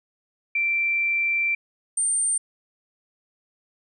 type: tone pair in turn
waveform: sine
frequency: 2349 / 8869 Hz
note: D7 / C#9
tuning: 0 / 0 cents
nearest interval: octave + major seventh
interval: 2300 cents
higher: second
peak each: -20 dBFS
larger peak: neither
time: 0.55-1.55 / 1.97-2.38 s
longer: first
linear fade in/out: 5 ms
effects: none